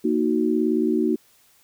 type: chord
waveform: sine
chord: D# minor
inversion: second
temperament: equal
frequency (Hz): 233.1 / 311.1 / 370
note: A#3 / D#4 / F#4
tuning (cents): 0 / 0 / 0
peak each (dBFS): -23 / -22 / -23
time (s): 0.04-1.16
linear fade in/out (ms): 10
effects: white hiss -58 dBFS RMS until 1.63 s